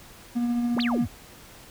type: tone with tremolo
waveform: triangle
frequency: 239.2 Hz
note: A#3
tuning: 45 cents sharp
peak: -19 dBFS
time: 0.35-1.06 s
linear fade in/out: 20 ms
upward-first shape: triangle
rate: 14 Hz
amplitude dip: 35%
type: exponential two-way sweep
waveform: sine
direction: up then down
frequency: 67.8 to 4830 to 67.8 Hz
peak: -28 dBFS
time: 0.74-1.08 s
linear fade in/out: 20 ms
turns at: 0.81 s
effects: pink hiss -48 dBFS RMS until 1.7 s